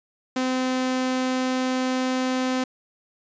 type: tone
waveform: sawtooth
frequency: 257.1 Hz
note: C4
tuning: 30 cents flat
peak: -18 dBFS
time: 0.36-2.64 s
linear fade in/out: 5 ms
effects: resampled to 16000 Hz